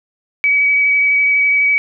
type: tone with vibrato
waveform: sine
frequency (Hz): 2275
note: C#7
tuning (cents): +44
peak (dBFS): -10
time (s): 0.44-1.78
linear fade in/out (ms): 0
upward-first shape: sine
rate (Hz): 12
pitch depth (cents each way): 12
effects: none